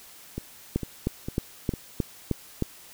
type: two click trains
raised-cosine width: 3 ms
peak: -11 / -18 dBFS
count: 7 / 4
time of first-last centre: 0.76-2.623 / 0.38-1.737 s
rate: 3.22 / 2.21 Hz
effects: white hiss -49 dBFS RMS until 2.93 s

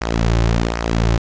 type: tone with flanger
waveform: sawtooth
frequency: 57 Hz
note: A#1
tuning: 38 cents flat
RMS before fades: -17 dBFS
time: 0.01-1.18 s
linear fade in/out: 5 ms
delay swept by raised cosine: 0.26 to 4.36 ms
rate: 1.3 Hz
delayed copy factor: -0.65
effects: resampled to 16000 Hz + 7-bit

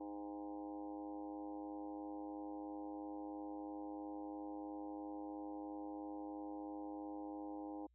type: harmonic tone with a mistuned harmonic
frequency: 103 Hz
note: G#2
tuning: 14 cents flat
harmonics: 3 / 4 / 5 / 6 / 7 / 8 / 9 / 10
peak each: -46 / -59 / -54 / -61 / -60 / -53 / -60 / -67 dBFS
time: 0-7.87 s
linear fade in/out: 10 ms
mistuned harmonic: 8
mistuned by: -26 cents
effects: added 60 Hz sine -70 dBFS peak until 7.94 s

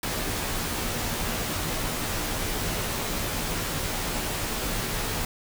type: noise with comb filter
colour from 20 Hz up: pink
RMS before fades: -29 dBFS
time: 0.03-5.25 s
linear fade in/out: 2 ms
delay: 15 ms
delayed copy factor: -0.55
effects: none

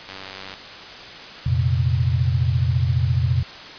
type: click train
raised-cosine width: 0.2 ms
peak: -17 dBFS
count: 44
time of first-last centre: 0.09-0.539 s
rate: 95.8 Hz
type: chord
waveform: sine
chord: F suspended fourth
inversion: none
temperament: just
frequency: 87.31 / 116.41 / 130.96 Hz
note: F2 / Bb2 / C3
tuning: 0 / -2 / +2 cents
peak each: -21 dBFS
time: 1.46-3.43 s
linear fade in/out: 5 ms
effects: white hiss -37 dBFS RMS until 3.78 s + resampled to 11025 Hz

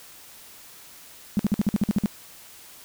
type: tone bursts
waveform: sine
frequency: 204.6 Hz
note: G#3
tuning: 26 cents flat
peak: -17 dBFS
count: 10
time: 1.37-2.059 s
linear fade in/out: 0 ms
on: 23 ms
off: 51 ms
effects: white hiss -47 dBFS RMS until 2.84 s

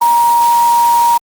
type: tone in noise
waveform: sine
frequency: 943 Hz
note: A#5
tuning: 20 cents sharp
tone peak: -7 dBFS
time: 0.01-1.18 s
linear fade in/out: 10 ms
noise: white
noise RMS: -24 dBFS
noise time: 0.01-1.18 s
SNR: +14 dB
effects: Opus 32 kbps

